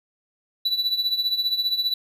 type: tone with tremolo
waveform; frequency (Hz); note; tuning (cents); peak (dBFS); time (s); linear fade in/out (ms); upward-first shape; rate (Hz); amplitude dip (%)
triangle; 3956; B7; +2; -16; 0.65-1.94; 5; triangle; 15; 80
effects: none